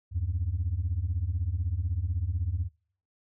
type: beating tone pair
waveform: sine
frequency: 77.78 / 93.78 Hz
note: D#2 / F#2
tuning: 0 / +24 cents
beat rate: 16 Hz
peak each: -29 / -28 dBFS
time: 0.11-2.69 s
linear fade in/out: 50 ms
effects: noise-tail reverb RT60 0.5 s tail -25 dB re dry + tanh soft clip ceiling -21 dBFS